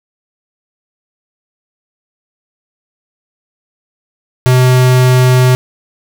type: tone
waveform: square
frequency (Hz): 127.2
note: C3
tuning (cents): -48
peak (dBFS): -6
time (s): 4.46-5.55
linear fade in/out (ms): 0
effects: none